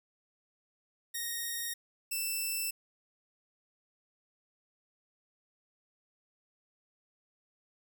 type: tone pair in turn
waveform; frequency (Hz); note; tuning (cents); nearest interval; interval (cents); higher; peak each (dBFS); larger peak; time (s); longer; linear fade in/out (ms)
5% pulse; 1864.7 / 2661; A#6 / E7; 0 / +16; tritone; 616; second; -24 / -23; second; 1.14-1.74 / 2.11-2.71; neither; 10
effects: none